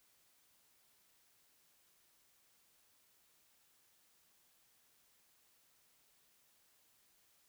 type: silence
effects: white hiss -72 dBFS RMS until 7.48 s